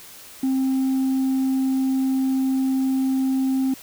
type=tone; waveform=sine; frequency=264.3 Hz; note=C4; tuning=18 cents sharp; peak=-16 dBFS; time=0.43-3.74 s; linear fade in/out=5 ms; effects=tanh soft clip ceiling -17 dBFS + white hiss -43 dBFS RMS until 3.82 s